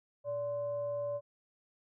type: tone with frequency modulation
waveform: sine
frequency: 578 Hz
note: D5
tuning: 28 cents flat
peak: -33 dBFS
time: 0.24-1.21 s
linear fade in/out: 50 ms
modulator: 462 Hz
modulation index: 0.3
effects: none